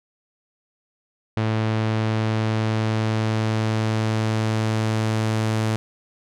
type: tone with low-pass filter sweep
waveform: sawtooth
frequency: 110 Hz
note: A2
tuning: in tune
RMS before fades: -22 dBFS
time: 1.37-5.76 s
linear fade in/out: 0 ms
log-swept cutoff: 3700 to 9200 Hz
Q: 0.76
effects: none